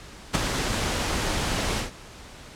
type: noise with ADSR envelope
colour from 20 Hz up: pink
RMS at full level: -20 dBFS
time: 0.33-1.91 s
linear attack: 21 ms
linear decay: 12 ms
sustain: -6 dB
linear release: 130 ms
effects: pink hiss -44 dBFS RMS until 2.55 s + low-pass 8000 Hz 12 dB/octave